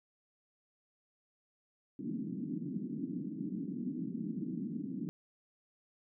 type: band-pass noise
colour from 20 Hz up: white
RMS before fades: -39 dBFS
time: 1.99-5.09 s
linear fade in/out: 0 ms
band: 160 to 300 Hz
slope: 48 dB/octave
effects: none